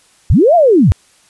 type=linear two-way sweep; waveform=sine; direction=up then down; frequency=43.65 to 719 to 65 Hz; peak=-5 dBFS; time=0.3-0.92 s; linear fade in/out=0 ms; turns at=0.55 s; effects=white hiss -50 dBFS RMS until 1.29 s + resampled to 24000 Hz